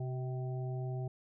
harmonic tone with a mistuned harmonic, 129.1 Hz, C3, 23 cents flat, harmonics 1 / 3 / 5 / 6, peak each -35 / -45 / -49 / -51 dBFS, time 0-1.08 s, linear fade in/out 5 ms, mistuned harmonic 3, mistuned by -37 cents, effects none

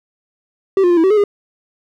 triangle tone with pitch steps, 387.3 / 353.5 / 348 / 325.7 / 381.2 / 426.2 / 407.8 Hz, G4 / F4 / F4 / E4 / G4 / G#4 / G#4, -21 / +21 / -6 / -21 / -48 / +45 / -32 cents, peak -7 dBFS, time 0.77-1.239 s, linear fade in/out 2 ms, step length 67 ms, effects none

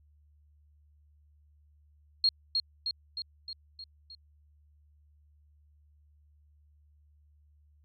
sine tone with echo, 4268 Hz, C8, 34 cents sharp, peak -21 dBFS, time 2.24-2.29 s, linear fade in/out 2 ms, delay 310 ms, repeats 6, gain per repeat -4 dB, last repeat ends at 4.15 s, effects added 74 Hz sine -60 dBFS peak until 7.84 s

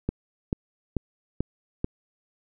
click train, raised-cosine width 3 ms, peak -12 dBFS, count 5, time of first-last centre 0.09-1.844 s, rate 2.28 Hz, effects none

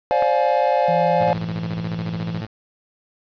triangle chord, D half-diminished seventh, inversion third, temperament just, 528.6 / 587.3 / 704.8 / 845.8 Hz, C5 / D5 / F5 / Ab5, +18 / 0 / +16 / +31 cents, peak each -19 dBFS, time 0.11-1.33 s, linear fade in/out 0 ms
click, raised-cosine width 0.5 ms, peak -14 dBFS, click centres 0.224 s
triangle tone, 168 Hz, E3, 33 cents sharp, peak -23 dBFS, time 0.88-2.41 s, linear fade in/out 5 ms
sawtooth tone with tremolo, 109.4 Hz, A2, 9 cents flat, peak -22 dBFS, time 1.2-2.47 s, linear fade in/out 10 ms, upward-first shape square, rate 14 Hz, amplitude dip 65%
effects resampled to 11025 Hz + 7-bit

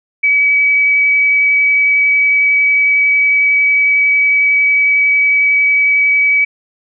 sine tone with vibrato, 2280 Hz, C#7, 48 cents sharp, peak -8 dBFS, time 0.23-6.45 s, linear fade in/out 10 ms, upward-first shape triangle, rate 11 Hz, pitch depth 10 cents each way, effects none

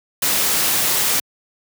white noise, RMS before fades -18 dBFS, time 0.22-1.2 s, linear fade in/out 5 ms, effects high-pass 100 Hz 12 dB/octave

